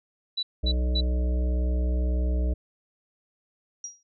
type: tone bursts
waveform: sine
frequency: 3951 Hz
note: B7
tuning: in tune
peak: -25 dBFS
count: 3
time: 0.37-1.01 s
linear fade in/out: 10 ms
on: 60 ms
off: 230 ms
type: harmonic tone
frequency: 61.74 Hz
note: B1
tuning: in tune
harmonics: 1 / 3 / 5 / 7 / 9 / 10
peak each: -22 / -37 / -38 / -41 / -44 / -41 dBFS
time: 0.63-2.54 s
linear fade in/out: 10 ms
type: tone with exponential decay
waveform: sine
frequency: 5720 Hz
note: F8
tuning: 41 cents sharp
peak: -30 dBFS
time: 3.84-4.03 s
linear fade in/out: 2 ms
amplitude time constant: 41 ms
effects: none